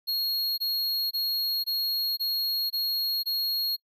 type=tone bursts; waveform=square; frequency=4294 Hz; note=C8; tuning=44 cents sharp; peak=-26 dBFS; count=7; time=0.07-3.766 s; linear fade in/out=20 ms; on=510 ms; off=21 ms; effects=noise-tail reverb RT60 0.1 s tail -26 dB re dry